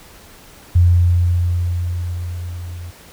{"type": "tone with level ramp", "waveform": "sine", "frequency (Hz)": 87.6, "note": "F2", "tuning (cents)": 6, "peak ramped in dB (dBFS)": [-7, -28], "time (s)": [0.75, 2.91], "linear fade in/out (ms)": 10, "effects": ["pink hiss -43 dBFS RMS until 3.12 s"]}